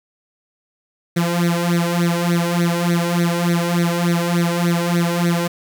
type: tone with flanger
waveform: sawtooth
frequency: 172 Hz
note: F3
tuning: 26 cents flat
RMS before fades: -18 dBFS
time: 1.16-5.48 s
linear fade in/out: 10 ms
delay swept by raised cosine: 0.49 to 2.09 ms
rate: 3.4 Hz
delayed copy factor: +0.95
effects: 8-bit